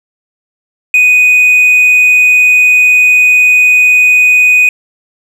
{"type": "tone with hard clipping", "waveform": "sine", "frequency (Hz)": 2489, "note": "D#7", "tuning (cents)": 0, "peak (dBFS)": -4, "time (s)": [0.94, 4.69], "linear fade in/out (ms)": 2, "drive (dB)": 2, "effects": []}